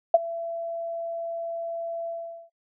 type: tone with ADSR envelope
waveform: sine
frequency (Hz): 671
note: E5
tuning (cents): +31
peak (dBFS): -9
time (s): 0.14-2.5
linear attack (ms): 4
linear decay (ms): 29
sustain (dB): -20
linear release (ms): 420
effects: noise-tail reverb RT60 0.1 s tail -26 dB re dry